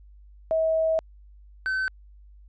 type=tone pair in turn; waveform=sine / triangle; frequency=643 / 1529.3 Hz; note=E5 / G6; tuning=-43 / -43 cents; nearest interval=octave + minor third; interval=1500 cents; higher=second; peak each=-20 / -22 dBFS; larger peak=first; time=0.51-0.99 / 1.66-1.88 s; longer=first; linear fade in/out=0 ms; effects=added 50 Hz sine -47 dBFS peak until 2.48 s + resampled to 16000 Hz